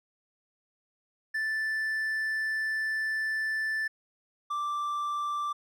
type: tone pair in turn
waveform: triangle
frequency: 1760 / 1174.3 Hz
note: A6 / D6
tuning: 0 / -1 cents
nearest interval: perfect fifth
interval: 701 cents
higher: first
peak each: -26 / -27 dBFS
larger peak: first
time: 1.34-3.88 / 4.5-5.53 s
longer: first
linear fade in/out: 10 ms
effects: none